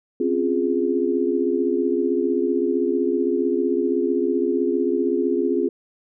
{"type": "chord", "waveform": "sine", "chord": "Db major seventh", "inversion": "third", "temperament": "equal", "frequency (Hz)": [261.6, 277.2, 349.2, 415.3], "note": ["C4", "Db4", "F4", "Ab4"], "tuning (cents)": [0, 0, 0, 0], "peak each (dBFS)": [-24, -28, -22, -23], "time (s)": [0.2, 5.69], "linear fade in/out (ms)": 5, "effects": []}